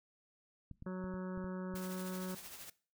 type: clicks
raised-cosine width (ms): 5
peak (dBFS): -36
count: 7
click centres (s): 0.713 / 0.824 / 1.041 / 1.14 / 1.376 / 1.443 / 1.74
type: harmonic tone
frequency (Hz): 185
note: F#3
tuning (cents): 0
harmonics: 1 / 2 / 3 / 5 / 6 / 7 / 8 / 9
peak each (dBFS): -39 / -46 / -49 / -56 / -56 / -56 / -58 / -60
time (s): 0.86-2.35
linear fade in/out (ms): 5
type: noise with tremolo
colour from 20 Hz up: white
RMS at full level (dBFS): -48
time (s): 1.75-2.7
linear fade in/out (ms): 5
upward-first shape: triangle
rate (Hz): 13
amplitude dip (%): 55
effects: noise-tail reverb RT60 0.4 s tail -20 dB re dry